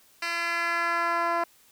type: tone with band-pass filter sweep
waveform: 10% pulse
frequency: 340.1 Hz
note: F4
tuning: 46 cents flat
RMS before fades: -27 dBFS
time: 0.22-1.44 s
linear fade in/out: 5 ms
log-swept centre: 3100 to 830 Hz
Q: 1.3
effects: white hiss -59 dBFS RMS until 1.71 s